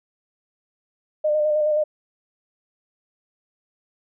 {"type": "tone with vibrato", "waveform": "sine", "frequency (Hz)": 606, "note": "D#5", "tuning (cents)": -46, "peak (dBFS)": -17, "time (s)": [1.24, 1.84], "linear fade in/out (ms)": 10, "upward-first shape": "square", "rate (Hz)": 9.5, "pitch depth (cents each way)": 22, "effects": []}